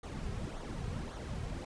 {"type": "noise with flanger", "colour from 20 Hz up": "brown", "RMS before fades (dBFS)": -40, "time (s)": [0.03, 1.65], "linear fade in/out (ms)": 5, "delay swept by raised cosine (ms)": [0.38, 3.48], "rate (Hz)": 1.8, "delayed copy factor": -0.65, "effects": ["resampled to 22050 Hz"]}